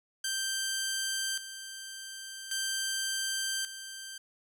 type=tone with tremolo; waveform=10% pulse; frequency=1568 Hz; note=G6; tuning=in tune; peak=-22 dBFS; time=0.24-4.18 s; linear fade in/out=5 ms; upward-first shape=square; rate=0.44 Hz; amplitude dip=70%; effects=none